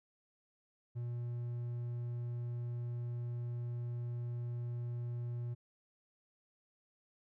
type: tone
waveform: triangle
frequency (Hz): 120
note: B2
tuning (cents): -49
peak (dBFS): -35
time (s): 0.95-5.55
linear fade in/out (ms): 20
effects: none